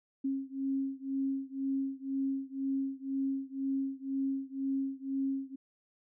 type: beating tone pair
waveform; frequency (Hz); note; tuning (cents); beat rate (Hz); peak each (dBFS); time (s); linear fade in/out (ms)
sine; 269.8 / 271.8; C#4 / C#4; -47 / -34; 2; -34 / -35; 0.24-5.56; 10
effects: none